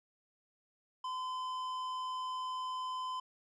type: tone with tanh clipping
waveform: sine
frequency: 1021 Hz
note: C6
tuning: 43 cents flat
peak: -38 dBFS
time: 1.04-3.2 s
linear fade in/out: 5 ms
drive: 11 dB
effects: none